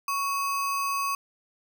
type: tone with sample-and-hold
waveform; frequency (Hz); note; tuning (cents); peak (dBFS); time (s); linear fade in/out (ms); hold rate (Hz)
sine; 1114; C#6; +8; -25; 0.08-1.15; 2; 3675
effects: none